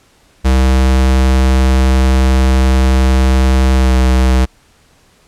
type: tone with pitch glide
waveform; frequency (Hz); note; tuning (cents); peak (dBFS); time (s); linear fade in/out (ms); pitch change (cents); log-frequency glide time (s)
square; 65.1 to 64.09; C2 to C2; -8 to -35; -8; 0.44-4.46; 20; -27; 3.76-3.87
effects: pink hiss -50 dBFS RMS until 5.27 s + low-pass 10000 Hz 12 dB/octave